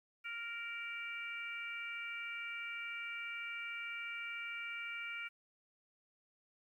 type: harmonic tone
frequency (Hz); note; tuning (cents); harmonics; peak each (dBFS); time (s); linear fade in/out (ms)
466.2; A#4; 0; 3 / 4 / 5 / 6; -46 / -53 / -43 / -50; 0.24-5.29; 20
effects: 12-bit